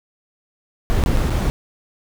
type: noise with dropouts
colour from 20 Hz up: brown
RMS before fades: -17 dBFS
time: 0.9-1.5 s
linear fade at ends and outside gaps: 0 ms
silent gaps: 1.038-1.061 / 1.166-1.172 / 1.298-1.304 s
effects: none